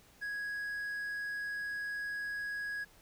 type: tone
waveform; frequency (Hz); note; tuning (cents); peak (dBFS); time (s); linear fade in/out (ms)
triangle; 1661.2; G#6; 0; -34; 0.21-2.85; 20
effects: pink hiss -62 dBFS RMS until 3.01 s